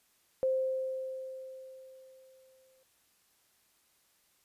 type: tone with exponential decay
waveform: sine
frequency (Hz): 523.3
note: C5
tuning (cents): 0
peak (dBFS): -25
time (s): 0.43-2.83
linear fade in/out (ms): 0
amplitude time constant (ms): 520
effects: white hiss -70 dBFS RMS until 4.44 s + resampled to 32000 Hz